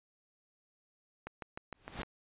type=click train; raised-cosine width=0.5 ms; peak=-26 dBFS; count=6; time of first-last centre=1.27-2.032 s; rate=6.56 Hz
type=noise with exponential growth; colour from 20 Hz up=pink; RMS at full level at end=-37 dBFS; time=1.74-2.02 s; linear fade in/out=1 ms; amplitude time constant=60 ms
effects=resampled to 8000 Hz